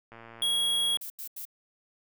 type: click train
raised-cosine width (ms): 0.5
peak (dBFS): -32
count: 99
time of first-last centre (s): 0.12-0.972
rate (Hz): 115
type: tone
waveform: square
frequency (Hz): 3310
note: G#7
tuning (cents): -6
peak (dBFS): -25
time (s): 0.42-0.97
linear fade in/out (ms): 2
type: noise bursts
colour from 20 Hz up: violet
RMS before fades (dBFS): -39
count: 3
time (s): 1.01-1.453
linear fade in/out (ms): 5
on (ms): 91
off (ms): 85
effects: none